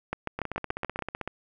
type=two click trains; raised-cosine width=0.5 ms; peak=-14 / -17 dBFS; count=7 / 15; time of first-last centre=0.13-0.991 / 0.39-1.276 s; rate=6.97 / 15.8 Hz; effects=none